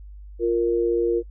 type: tone pair together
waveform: sine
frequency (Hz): 349.3 / 466.2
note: F4 / A#4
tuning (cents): 0 / 0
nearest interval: perfect fourth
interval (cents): 500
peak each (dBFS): -21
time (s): 0.39-1.23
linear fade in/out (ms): 50
effects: noise-tail reverb RT60 0.1 s tail -24 dB re dry + added 50 Hz sine -38 dBFS peak until 1.3 s